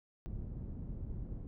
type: low-pass noise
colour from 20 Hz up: pink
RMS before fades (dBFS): -42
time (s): 0.26-1.47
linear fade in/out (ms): 0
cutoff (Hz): 200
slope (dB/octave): 12
effects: none